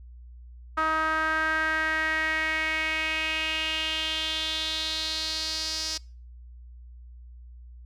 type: tone with band-pass filter sweep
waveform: sawtooth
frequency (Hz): 316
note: D#4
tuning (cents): +27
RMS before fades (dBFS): -28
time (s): 0.77-5.98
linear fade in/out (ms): 10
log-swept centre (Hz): 1300 to 5200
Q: 4.3
effects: noise-tail reverb RT60 0.4 s tail -25 dB re dry + added 60 Hz sine -43 dBFS peak until 7.85 s